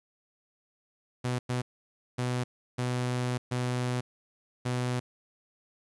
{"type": "tone bursts at uneven times", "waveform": "sawtooth", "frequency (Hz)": 124.4, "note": "B2", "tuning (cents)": 13, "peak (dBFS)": -24, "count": 6, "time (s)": [[1.24, 1.39], [1.49, 1.62], [2.18, 2.44], [2.78, 3.38], [3.51, 4.01], [4.65, 5]], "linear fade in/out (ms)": 10, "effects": ["resampled to 24000 Hz", "11-bit"]}